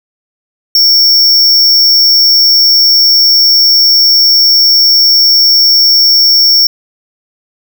square tone, 5470 Hz, F8, 37 cents flat, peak -4 dBFS, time 0.75-6.67 s, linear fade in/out 2 ms, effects 7-bit

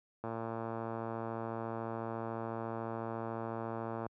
click train, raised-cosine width 1 ms, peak -25 dBFS, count 437, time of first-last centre 0.24-4.065 s, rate 114 Hz, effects high-pass 80 Hz 12 dB/octave

